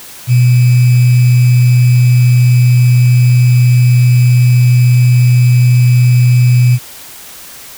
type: tone with sample-and-hold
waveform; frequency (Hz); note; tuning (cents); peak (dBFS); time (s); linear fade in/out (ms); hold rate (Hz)
sine; 123.47; B2; 0; -4; 0.27-6.79; 50; 2450
effects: white hiss -32 dBFS RMS until 7.77 s